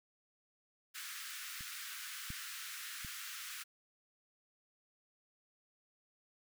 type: high-pass noise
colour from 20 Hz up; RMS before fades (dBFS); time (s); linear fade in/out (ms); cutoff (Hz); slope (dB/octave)
pink; -46; 0.94-3.64; 20; 1300; 48
type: clicks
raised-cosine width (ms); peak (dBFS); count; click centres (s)
5; -41 / -32 / -36; 3; 1.608 / 2.304 / 3.048
effects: none